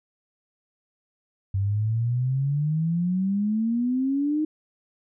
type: exponential sweep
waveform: sine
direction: up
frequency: 95.7 to 312.3 Hz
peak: -21 dBFS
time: 1.54-4.45 s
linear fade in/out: 5 ms
effects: none